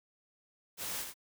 white noise with echo, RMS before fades -39 dBFS, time 0.77-1.06 s, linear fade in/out 50 ms, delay 82 ms, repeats 1, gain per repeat -5 dB, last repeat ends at 1.142 s, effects none

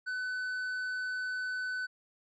sine tone with tanh clipping, 1505 Hz, F#6, 29 cents sharp, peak -34 dBFS, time 0.06-1.87 s, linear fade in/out 20 ms, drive 6 dB, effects none

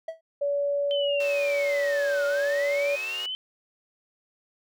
triangle tone with exponential decay, 650 Hz, E5, 24 cents flat, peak -25 dBFS, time 0.08-0.21 s, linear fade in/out 5 ms, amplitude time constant 28 ms
sine tone, 570 Hz, C#5, 48 cents sharp, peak -23 dBFS, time 0.41-2.96 s, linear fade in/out 10 ms
sine linear two-way sweep, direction down then up, 3097 to 1396.9 to 3097 Hz, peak -29 dBFS, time 0.91-3.35 s, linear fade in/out 0 ms, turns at 2.26 s
5% pulse chord, F# diminished seventh, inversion none, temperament equal, 370 / 440 / 523.3 / 622.3 Hz, F#4 / A4 / C5 / Eb5, 0 / 0 / 0 / 0 cents, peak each -33 dBFS, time 1.2-3.26 s, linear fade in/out 2 ms
effects none

